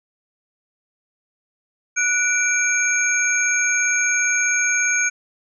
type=tone cluster; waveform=sine; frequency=1473 / 2335 / 6510 Hz; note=F#6 / D7 / G#8; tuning=-8 / -11 / -36 cents; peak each=-21 dBFS; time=1.96-5.1 s; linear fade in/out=20 ms; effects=none